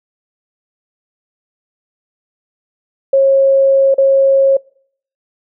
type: tone with dropouts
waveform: sine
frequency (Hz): 543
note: C#5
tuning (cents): -36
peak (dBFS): -6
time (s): 3.13-4.57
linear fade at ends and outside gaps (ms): 5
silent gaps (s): 3.943-3.981
effects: noise-tail reverb RT60 0.6 s tail -26 dB re dry